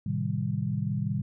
sine chord, A half-diminished seventh, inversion none, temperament equal, 110 / 130.81 / 155.56 / 196 Hz, A2 / C3 / Eb3 / G3, 0 / 0 / 0 / 0 cents, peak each -32 dBFS, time 0.06-1.22 s, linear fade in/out 5 ms, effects none

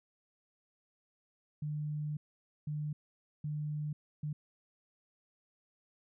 sine tone bursts at uneven times, 150 Hz, D3, 37 cents sharp, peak -34 dBFS, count 4, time 1.62-2.17 / 2.67-2.93 / 3.44-3.93 / 4.23-4.33 s, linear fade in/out 5 ms, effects none

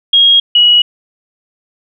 sine tone pair in turn, 3272 / 2915 Hz, G#7 / F#7, -26 / -26 cents, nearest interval major second, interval 200 cents, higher first, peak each -4 dBFS, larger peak neither, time 0.13-0.4 / 0.55-0.82 s, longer neither, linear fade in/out 5 ms, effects none

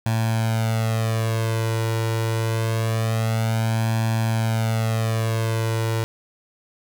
sawtooth tone with flanger, 112.5 Hz, A2, 39 cents sharp, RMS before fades -22 dBFS, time 0.06-6.04 s, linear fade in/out 0 ms, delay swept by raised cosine 1.2 to 2.1 ms, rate 0.25 Hz, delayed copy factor +0.9, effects none

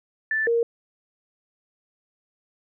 sine tone pair in turn, 1760 / 466.2 Hz, A6 / A#4, 0 / 0 cents, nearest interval octave + major seventh, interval 2300 cents, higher first, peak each -21 / -18 dBFS, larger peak second, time 0.31-0.47 / 0.47-0.63 s, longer neither, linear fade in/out 2 ms, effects none

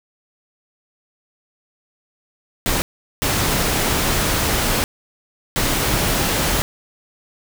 pink noise bursts at uneven times, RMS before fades -19 dBFS, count 3, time 2.66-2.82 / 3.22-4.84 / 5.56-6.62 s, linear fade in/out 0 ms, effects none

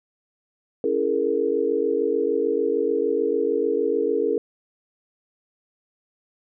sine chord, A# half-diminished seventh, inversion first, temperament just, 279.7 / 335.6 / 419.5 / 466.2 Hz, C#4 / E4 / G#4 / A#4, +16 / +31 / +17 / 0 cents, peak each -29 / -28 / -23 / -23 dBFS, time 0.84-4.38 s, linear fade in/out 2 ms, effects none

